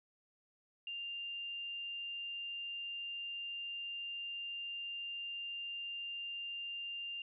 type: tone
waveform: sine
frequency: 2794 Hz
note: F7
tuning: in tune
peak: -40 dBFS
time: 0.87-7.22 s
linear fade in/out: 2 ms
effects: none